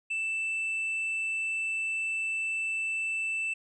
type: tone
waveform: triangle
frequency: 2651 Hz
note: E7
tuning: 9 cents sharp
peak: -27 dBFS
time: 0.1-3.54 s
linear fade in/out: 10 ms
effects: resampled to 22050 Hz